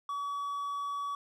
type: tone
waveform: triangle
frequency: 1137 Hz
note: C#6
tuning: 44 cents sharp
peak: -31 dBFS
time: 0.09-1.15 s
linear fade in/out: 2 ms
effects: none

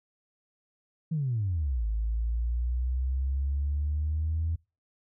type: exponential two-way sweep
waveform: sine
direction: down then up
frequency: 167 to 53.2 to 82.5 Hz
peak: -25 dBFS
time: 1.11-4.56 s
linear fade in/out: 10 ms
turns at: 1.86 s
effects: noise-tail reverb RT60 0.3 s tail -26 dB re dry + tanh soft clip ceiling -21 dBFS

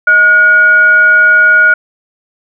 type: tone with frequency modulation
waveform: sine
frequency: 1444 Hz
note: F#6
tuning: 43 cents flat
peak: -3 dBFS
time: 0.07-1.74 s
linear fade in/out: 5 ms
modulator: 819 Hz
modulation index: 0.26
effects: none

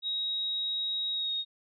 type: tone with pitch glide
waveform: sine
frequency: 3798 to 3735 Hz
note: A#7 to A#7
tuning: +32 to +3 cents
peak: -29 dBFS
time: 0.02-1.45 s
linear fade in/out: 50 ms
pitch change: -29 cents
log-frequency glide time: 1.12-1.32 s
effects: none

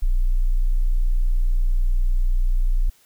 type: tone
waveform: sine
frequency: 30.22 Hz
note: B0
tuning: 37 cents flat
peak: -15 dBFS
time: 0.02-2.9 s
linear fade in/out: 10 ms
effects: white hiss -57 dBFS RMS until 3.05 s

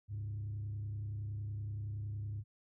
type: tone with frequency modulation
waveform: sine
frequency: 102.9 Hz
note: G#2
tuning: 16 cents flat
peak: -36 dBFS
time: 0.08-2.44 s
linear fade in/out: 50 ms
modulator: 30.7 Hz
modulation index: 0.44
effects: tanh soft clip ceiling -35 dBFS

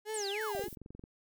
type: tone with vibrato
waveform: 35% pulse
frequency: 415.3 Hz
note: G#4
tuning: in tune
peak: -34 dBFS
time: 0.05-0.69 s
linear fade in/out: 50 ms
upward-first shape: sine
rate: 3.3 Hz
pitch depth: 91 cents each way
type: exponential sweep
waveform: sine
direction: down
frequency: 9397 to 323.8 Hz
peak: -37 dBFS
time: 0.14-0.68 s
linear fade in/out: 2 ms
type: noise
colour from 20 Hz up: violet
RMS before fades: -49 dBFS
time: 0.41-0.75 s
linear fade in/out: 2 ms
type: click train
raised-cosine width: 3 ms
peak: -35 dBFS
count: 12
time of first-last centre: 0.55-1.039 s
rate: 22.5 Hz
effects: none

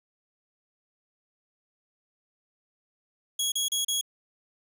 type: tone bursts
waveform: 20% pulse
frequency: 3322 Hz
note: G#7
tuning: in tune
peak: -20 dBFS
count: 4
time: 3.39-4.012 s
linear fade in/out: 5 ms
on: 130 ms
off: 34 ms
effects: none

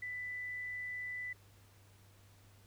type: tone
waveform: sine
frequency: 1989 Hz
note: B6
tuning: 12 cents sharp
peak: -39 dBFS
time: 0.02-1.33 s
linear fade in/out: 5 ms
effects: added 99 Hz sine -61 dBFS peak until 2.66 s + pink hiss -66 dBFS RMS until 2.66 s

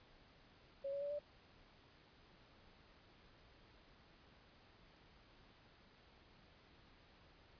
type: tone with pitch steps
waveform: sine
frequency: 552 / 562.9 / 574.1 / 585.5 Hz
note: C#5 / C#5 / D5 / D5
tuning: -7 / +26 / -39 / -5 cents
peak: -40 dBFS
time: 0.84-1.192 s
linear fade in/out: 10 ms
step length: 88 ms
effects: pink hiss -66 dBFS RMS until 7.59 s + resampled to 11025 Hz

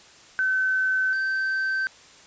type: tone pair in turn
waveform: sine / triangle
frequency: 1527 / 1549.2 Hz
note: G6 / G6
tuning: -46 / -21 cents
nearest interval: unison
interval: 25 cents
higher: second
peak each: -20 / -21 dBFS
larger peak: first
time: 0.39-1.13 / 1.13-1.87 s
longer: neither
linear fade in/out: 0 ms
effects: white hiss -50 dBFS RMS until 2.26 s + resampled to 16000 Hz

